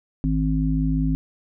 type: harmonic tone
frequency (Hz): 52.7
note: G#1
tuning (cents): +26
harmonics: 1 / 3 / 5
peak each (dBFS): -23 / -23 / -23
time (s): 0.24-1.15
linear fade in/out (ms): 0
effects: none